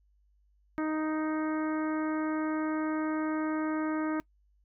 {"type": "harmonic tone", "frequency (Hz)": 311.1, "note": "D#4", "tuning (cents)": 0, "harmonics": [1, 2, 3, 4, 5, 6, 7], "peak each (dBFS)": [-29, -39, -41, -40, -43, -48, -49], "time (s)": [0.78, 4.2], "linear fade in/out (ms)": 0, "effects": ["noise-tail reverb RT60 0.1 s tail -23 dB re dry", "added 50 Hz sine -64 dBFS peak until 4.64 s"]}